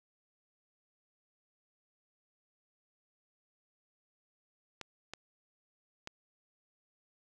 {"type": "clicks", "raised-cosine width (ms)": 0.2, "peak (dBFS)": -24, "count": 3, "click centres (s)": [4.813, 5.136, 6.074], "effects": []}